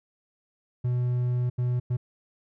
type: tone bursts at uneven times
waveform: triangle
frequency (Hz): 123.47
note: B2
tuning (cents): 0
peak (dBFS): -21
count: 3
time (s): 0.84-1.5 / 1.58-1.8 / 1.9-1.97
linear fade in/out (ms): 10
effects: none